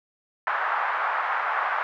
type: band-pass noise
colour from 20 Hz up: white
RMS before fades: -26 dBFS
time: 0.47-1.83 s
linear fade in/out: 0 ms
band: 780 to 1500 Hz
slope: 24 dB/octave
effects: none